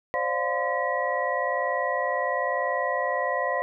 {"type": "tone cluster", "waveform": "sine", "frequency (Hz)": [524, 584, 705, 1026, 1924], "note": ["C5", "D5", "F5", "C6", "B6"], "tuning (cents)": [2, -10, 16, -34, -46], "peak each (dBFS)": -30, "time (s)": [0.14, 3.62], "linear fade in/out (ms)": 0, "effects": []}